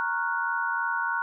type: chord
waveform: sine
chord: Gb major seventh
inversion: first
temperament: equal with one note detuned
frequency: 932.3 / 1099.8 / 1396.9 / 1480 Hz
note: Bb5 / Db6 / F6 / Gb6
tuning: 0 / -14 / 0 / 0 cents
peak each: -30 / -33 / -34 / -28 dBFS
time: 0-1.22 s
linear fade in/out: 0 ms
effects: none